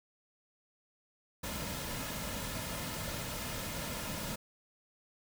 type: noise with comb filter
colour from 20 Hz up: pink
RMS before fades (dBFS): -39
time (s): 1.43-4.36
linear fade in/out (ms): 10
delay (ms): 2.6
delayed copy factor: -0.5
effects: none